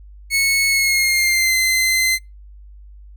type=tone with pitch glide; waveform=sawtooth; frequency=2199 to 2064 Hz; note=C#7 to C7; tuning=-14 to -24 cents; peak=-11 dBFS; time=0.3-2.19 s; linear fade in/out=50 ms; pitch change=-110 cents; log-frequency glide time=0.68-1.55 s; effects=noise-tail reverb RT60 0.2 s tail -25 dB re dry + added 50 Hz sine -38 dBFS peak until 3.16 s